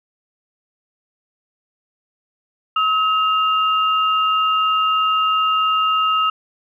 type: tone pair together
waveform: sine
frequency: 1278.5 / 2798 Hz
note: D#6 / F7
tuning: +47 / +3 cents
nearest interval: octave + major second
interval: 1356 cents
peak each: -15 / -22 dBFS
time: 2.76-6.3 s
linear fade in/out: 5 ms
effects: none